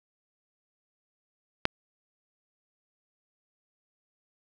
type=click; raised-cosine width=0.3 ms; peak=-6 dBFS; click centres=1.654 s; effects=none